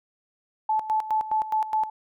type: tone with tremolo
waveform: sine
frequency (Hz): 868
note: A5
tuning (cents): -24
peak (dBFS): -20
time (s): 0.69-1.9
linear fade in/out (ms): 5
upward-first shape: square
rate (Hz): 4.8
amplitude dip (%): 75
effects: none